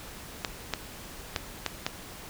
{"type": "clicks", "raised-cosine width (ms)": 0.2, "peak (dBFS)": -10, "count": 5, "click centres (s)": [0.448, 0.737, 1.362, 1.663, 1.865], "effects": ["pink hiss -44 dBFS RMS until 2.29 s"]}